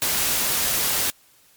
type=noise; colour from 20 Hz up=white; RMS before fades=-22 dBFS; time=0.02-1.1 s; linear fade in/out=0 ms; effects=white hiss -56 dBFS RMS until 1.56 s + MP3 96 kbps